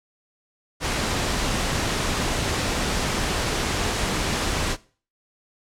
pink noise, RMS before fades -24 dBFS, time 0.8-4.77 s, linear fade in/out 50 ms, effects noise-tail reverb RT60 0.4 s tail -20 dB re dry + low-pass 8000 Hz 12 dB/octave

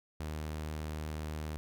sawtooth tone, 77 Hz, D#2, 17 cents flat, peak -33 dBFS, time 0.2-1.57 s, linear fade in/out 0 ms, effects none

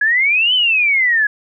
sine exponential two-way sweep, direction up then down, 1661.2 to 3084 to 1661.2 Hz, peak -11 dBFS, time 0.01-1.27 s, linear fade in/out 5 ms, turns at 0.54 s, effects none

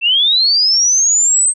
sine linear sweep, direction up, 2637 to 8372 Hz, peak -9 dBFS, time 0.01-1.54 s, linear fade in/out 50 ms, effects none

